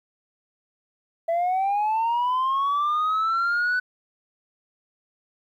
sine linear sweep, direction up, 659.3 to 1500 Hz, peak -18 dBFS, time 1.28-3.8 s, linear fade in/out 10 ms, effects tanh soft clip ceiling -19 dBFS + 10-bit

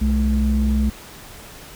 sine tone pair together, 63.6 / 214.5 Hz, C2 / A3, -48 / -44 cents, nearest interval octave + major sixth, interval 2104 cents, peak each -16 / -18 dBFS, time 0.01-0.9 s, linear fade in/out 10 ms, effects tanh soft clip ceiling -10 dBFS + pink hiss -40 dBFS RMS until 1.75 s

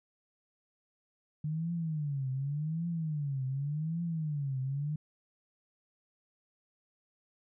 sine tone with vibrato, 149.5 Hz, D3, 31 cents sharp, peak -31 dBFS, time 1.44-4.96 s, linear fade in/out 5 ms, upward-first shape triangle, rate 0.87 Hz, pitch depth 250 cents each way, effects none

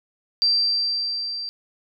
sine tone with level ramp, 4699 Hz, D8, in tune, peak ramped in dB -15 to -28 dBFS, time 0.42-1.49 s, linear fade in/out 0 ms, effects none

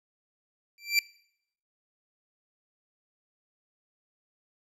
25% pulse tone with exponential growth, 2349 Hz, D7, in tune, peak -14 dBFS, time 0.78-0.99 s, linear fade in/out 1 ms, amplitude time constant 45 ms, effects noise-tail reverb RT60 0.7 s tail -22 dB re dry + resampled to 32000 Hz

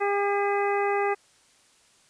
harmonic tone with a mistuned harmonic, 403.5 Hz, G#4, 50 cents flat, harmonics 1 / 2 / 3 / 4 / 5 / 6, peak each -25 / -27 / -32 / -36 / -33 / -38 dBFS, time 0-1.15 s, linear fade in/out 20 ms, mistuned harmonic 6, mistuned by +75 cents, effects white hiss -60 dBFS RMS until 2.09 s + resampled to 22050 Hz

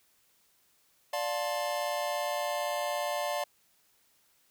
square chord, D minor seventh, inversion none, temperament just, 587.3 / 704.8 / 881 / 1057.2 Hz, D5 / F5 / A5 / C6, 0 / +16 / +2 / +18 cents, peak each -34 / -36 / -39 / -40 dBFS, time 1.13-3.44 s, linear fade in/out 5 ms, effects white hiss -68 dBFS RMS until 4.5 s

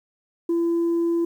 sine tone, 337.9 Hz, E4, 43 cents sharp, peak -17 dBFS, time 0.49-1.25 s, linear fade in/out 5 ms, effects tanh soft clip ceiling -17 dBFS + 9-bit

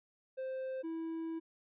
triangle tone pair in turn, 523.3 / 326.6 Hz, C5 / E4, 0 / -16 cents, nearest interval minor sixth, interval 816 cents, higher first, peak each -35 / -35 dBFS, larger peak neither, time 0.37-0.83 / 0.83-1.4 s, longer second, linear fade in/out 20 ms, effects resampled to 8000 Hz

